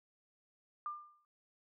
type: tone with exponential decay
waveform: sine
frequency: 1197 Hz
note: D6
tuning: 33 cents sharp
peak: -35 dBFS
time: 0.86-1.25 s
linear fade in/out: 1 ms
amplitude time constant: 83 ms
effects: none